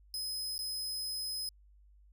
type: tone with dropouts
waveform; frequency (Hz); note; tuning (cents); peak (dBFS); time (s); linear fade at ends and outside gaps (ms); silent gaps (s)
sawtooth; 5070; D#8; +32; -33; 0.14-1.49; 1; 0.58-0.59
effects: added 50 Hz sine -58 dBFS peak until 2.12 s